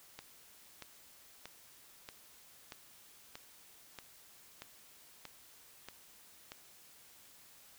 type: click train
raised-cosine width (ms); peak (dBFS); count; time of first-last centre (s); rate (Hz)
0.2; -28; 11; 0.19-6.519; 1.58
effects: white hiss -60 dBFS RMS until 7.78 s